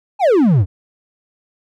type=exponential sweep; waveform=triangle; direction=down; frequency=880 to 82.41 Hz; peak=-7 dBFS; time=0.19-0.66 s; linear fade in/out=50 ms; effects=none